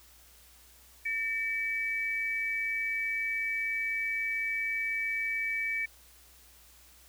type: tone pair together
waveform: sine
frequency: 1818 / 2291 Hz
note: A#6 / D7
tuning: -44 / -44 cents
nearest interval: major third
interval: 400 cents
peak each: -36 / -30 dBFS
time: 1.05-5.86 s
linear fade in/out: 10 ms
effects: added 60 Hz sine -61 dBFS peak until 7.08 s + white hiss -58 dBFS RMS until 7.08 s